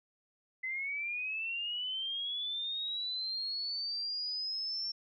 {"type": "linear sweep", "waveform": "sine", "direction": "up", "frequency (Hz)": [2027, 5440], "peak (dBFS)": -34, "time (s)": [0.63, 4.92], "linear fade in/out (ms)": 10, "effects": []}